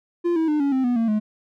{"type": "tone with pitch steps", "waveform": "triangle", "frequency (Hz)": [345.9, 322.7, 301.1, 281, 262.1, 244.6, 228.2, 212.9], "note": ["F4", "E4", "D4", "C#4", "C4", "B3", "A#3", "G#3"], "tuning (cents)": [-17, -37, 43, 24, 3, -16, -37, 43], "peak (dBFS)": -16, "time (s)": [0.24, 1.2], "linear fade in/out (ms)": 20, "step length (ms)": 120, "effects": []}